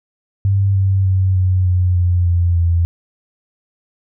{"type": "tone with pitch steps", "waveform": "sine", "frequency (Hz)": [98.4, 96.37, 94.39, 92.45, 90.55, 88.68, 86.86, 85.07], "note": ["G2", "G2", "F#2", "F#2", "F#2", "F2", "F2", "F2"], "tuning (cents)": [7, -29, 35, -1, -37, 27, -9, -45], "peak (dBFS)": -11, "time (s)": [0.45, 2.85], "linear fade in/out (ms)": 0, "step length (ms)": 300, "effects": []}